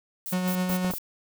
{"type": "noise bursts", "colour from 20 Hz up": "violet", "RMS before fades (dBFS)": -34, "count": 4, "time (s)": [0.26, 0.984], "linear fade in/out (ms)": 0, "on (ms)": 76, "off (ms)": 140}
{"type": "tone with tremolo", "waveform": "45% pulse", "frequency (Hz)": 182.8, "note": "F#3", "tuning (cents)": -21, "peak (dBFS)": -23, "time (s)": [0.32, 0.92], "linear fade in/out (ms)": 10, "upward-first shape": "sine", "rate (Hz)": 7.8, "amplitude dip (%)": 35}
{"type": "clicks", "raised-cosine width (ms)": 1, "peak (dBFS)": -19, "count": 4, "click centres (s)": [0.7, 0.847, 0.903, 0.937]}
{"effects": []}